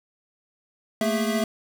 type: tone cluster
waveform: square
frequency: 219 / 233.2 / 409.1 / 659 Hz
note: A3 / A#3 / G#4 / E5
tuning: -8 / +1 / -26 / -1 cents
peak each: -26 / -30 / -31 / -28 dBFS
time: 1.01-1.44 s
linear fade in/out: 2 ms
effects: none